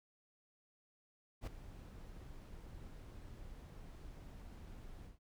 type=noise with ADSR envelope; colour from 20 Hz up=brown; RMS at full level=-38 dBFS; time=1.41-5.19 s; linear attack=63 ms; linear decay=4 ms; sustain=-14 dB; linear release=140 ms; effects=none